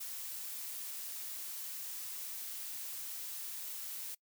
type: noise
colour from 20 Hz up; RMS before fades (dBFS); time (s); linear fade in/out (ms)
blue; -43; 0-4.15; 10
effects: noise-tail reverb RT60 0.1 s tail -23 dB re dry